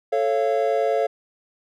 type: chord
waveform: triangle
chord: A augmented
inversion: none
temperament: just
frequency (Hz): 440 / 550 / 687.5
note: A4 / C#5 / E#5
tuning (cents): 0 / -14 / -27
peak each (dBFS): -21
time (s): 0.12-1.07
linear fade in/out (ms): 10
effects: none